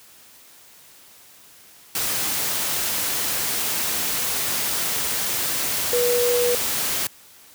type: tone in noise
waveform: sine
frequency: 485.6 Hz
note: B4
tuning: 29 cents flat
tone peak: -18 dBFS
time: 5.93-6.55 s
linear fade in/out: 2 ms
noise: white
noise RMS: -24 dBFS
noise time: 1.95-7.07 s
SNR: +3 dB
effects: white hiss -49 dBFS RMS until 7.54 s + high-pass 60 Hz 12 dB/octave